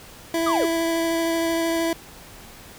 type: tone with vibrato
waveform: 25% pulse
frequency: 331.1 Hz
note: E4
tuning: 8 cents sharp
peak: -17 dBFS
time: 0.34-1.93 s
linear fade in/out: 2 ms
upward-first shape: sine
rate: 13 Hz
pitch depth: 9 cents each way
type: linear sweep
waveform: triangle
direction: down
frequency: 1309 to 311.1 Hz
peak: -19 dBFS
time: 0.46-0.66 s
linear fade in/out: 10 ms
effects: pink hiss -44 dBFS RMS until 2.78 s